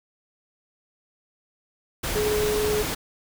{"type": "tone in noise", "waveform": "sine", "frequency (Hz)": 422.6, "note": "G#4", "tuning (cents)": 30, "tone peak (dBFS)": -22, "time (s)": [2.15, 2.83], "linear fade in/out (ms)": 10, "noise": "pink", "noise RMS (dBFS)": -28, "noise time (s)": [2.03, 2.95], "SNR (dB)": 3, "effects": []}